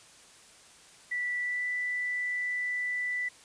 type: tone with pitch glide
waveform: sine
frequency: 1964 to 1979.9 Hz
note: B6 to B6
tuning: -10 to +4 cents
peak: -29 dBFS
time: 1.11-3.29 s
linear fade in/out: 10 ms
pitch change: +14 cents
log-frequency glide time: 1.41-1.66 s
effects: white hiss -55 dBFS RMS until 3.44 s + resampled to 22050 Hz